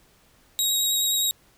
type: tone with vibrato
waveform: 20% pulse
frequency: 3800 Hz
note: A#7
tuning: 33 cents sharp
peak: -15 dBFS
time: 0.59-1.31 s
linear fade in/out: 0 ms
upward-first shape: triangle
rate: 9.5 Hz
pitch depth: 12 cents each way
effects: pink hiss -59 dBFS RMS until 1.57 s